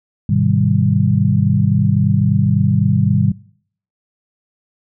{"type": "chord", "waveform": "sine", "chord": "Ab major seventh", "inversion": "none", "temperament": "equal with one note detuned", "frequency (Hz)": [103.83, 127.53, 155.56, 196], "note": ["Ab2", "C3", "Eb3", "G3"], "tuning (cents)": [0, -44, 0, 0], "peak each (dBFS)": -17, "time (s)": [0.29, 3.32], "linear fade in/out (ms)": 5, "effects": ["noise-tail reverb RT60 0.6 s tail -22 dB re dry"]}